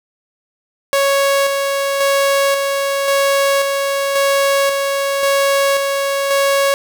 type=tone with tremolo; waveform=sawtooth; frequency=554.4 Hz; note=C#5; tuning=in tune; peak=-8 dBFS; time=0.93-6.74 s; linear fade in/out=0 ms; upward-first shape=square; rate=0.93 Hz; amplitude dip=35%; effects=none